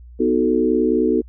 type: chord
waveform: sine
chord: B dominant seventh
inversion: none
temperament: equal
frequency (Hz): 246.9 / 311.1 / 370 / 440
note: B3 / D#4 / F#4 / A4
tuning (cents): 0 / 0 / 0 / 0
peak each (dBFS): -20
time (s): 0.19-1.22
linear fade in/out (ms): 20
effects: added 60 Hz sine -38 dBFS peak until 1.28 s